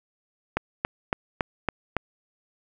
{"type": "click train", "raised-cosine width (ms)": 0.5, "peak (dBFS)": -8, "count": 6, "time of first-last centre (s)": [0.57, 1.967], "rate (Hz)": 3.58, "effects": []}